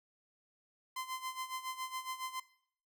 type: tone with tremolo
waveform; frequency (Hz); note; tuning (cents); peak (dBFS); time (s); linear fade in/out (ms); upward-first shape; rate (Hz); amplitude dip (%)
sawtooth; 1034; C6; -21; -33; 0.96-2.4; 5; sine; 7.2; 75
effects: noise-tail reverb RT60 0.6 s tail -18 dB re dry